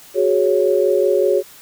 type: chord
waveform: sine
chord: F# suspended second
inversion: none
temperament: equal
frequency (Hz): 370 / 415.3 / 554.4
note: F#4 / G#4 / C#5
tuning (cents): 0 / 0 / 0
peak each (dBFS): -17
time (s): 0.14-1.43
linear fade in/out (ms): 50
effects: white hiss -43 dBFS RMS until 1.61 s